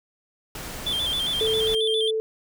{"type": "noise", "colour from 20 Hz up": "pink", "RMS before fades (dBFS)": -35, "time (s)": [0.55, 1.75], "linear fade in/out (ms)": 2}
{"type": "tone with vibrato", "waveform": "triangle", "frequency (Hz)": 3323, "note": "G#7", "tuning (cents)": 0, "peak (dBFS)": -22, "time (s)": [0.86, 2.11], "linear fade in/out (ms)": 10, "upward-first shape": "square", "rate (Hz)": 7.4, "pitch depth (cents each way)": 76}
{"type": "tone", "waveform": "sine", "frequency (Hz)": 440.6, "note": "A4", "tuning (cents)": 2, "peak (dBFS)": -22, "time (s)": [1.41, 2.2], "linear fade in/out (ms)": 0}
{"effects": []}